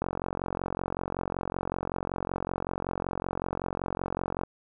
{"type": "click train", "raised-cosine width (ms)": 1, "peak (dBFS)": -16, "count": 201, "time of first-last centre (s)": [0.02, 4.435], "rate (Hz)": 45.3, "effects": []}